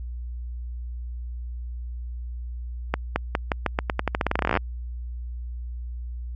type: accelerating click train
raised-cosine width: 0.5 ms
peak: -6 dBFS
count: 25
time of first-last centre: 2.94-4.572 s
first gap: 220 ms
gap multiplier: 0.87
effects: added 60 Hz sine -30 dBFS peak until 6.35 s + MP3 48 kbps